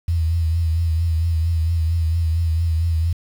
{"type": "tone with vibrato", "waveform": "sine", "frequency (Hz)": 82.41, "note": "E2", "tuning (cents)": 0, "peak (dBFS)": -16, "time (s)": [0.08, 3.13], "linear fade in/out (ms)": 5, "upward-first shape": "triangle", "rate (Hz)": 4.4, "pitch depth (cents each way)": 66, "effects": ["7-bit"]}